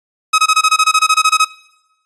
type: tone bursts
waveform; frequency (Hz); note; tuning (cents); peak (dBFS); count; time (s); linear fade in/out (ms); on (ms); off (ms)
sawtooth; 1272; D#6; +38; -4; 15; 0.33-1.449; 10; 55; 21
effects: noise-tail reverb RT60 1.0 s tail -23 dB re dry + resampled to 24000 Hz